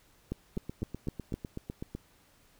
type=two click trains; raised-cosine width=3 ms; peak=-20 / -24 dBFS; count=5 / 12; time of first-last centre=0.32-1.34 / 0.57-1.95 s; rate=3.92 / 7.97 Hz; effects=pink hiss -64 dBFS RMS until 2.59 s